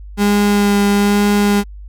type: tone with vibrato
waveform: 35% pulse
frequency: 203.6 Hz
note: G#3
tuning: 34 cents flat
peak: -9 dBFS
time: 0.17-1.64 s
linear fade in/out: 50 ms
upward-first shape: sine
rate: 1.1 Hz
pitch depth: 12 cents each way
effects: added 50 Hz sine -30 dBFS peak until 1.88 s